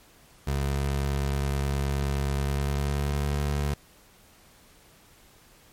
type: tone with pitch glide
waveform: 25% pulse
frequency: 69.5 to 72.16 Hz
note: C#2 to D2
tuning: +5 to -30 cents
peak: -21 dBFS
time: 0.47-3.74 s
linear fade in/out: 5 ms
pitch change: +65 cents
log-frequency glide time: 2.36-3.35 s
effects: pink hiss -56 dBFS RMS until 5.72 s + MP3 64 kbps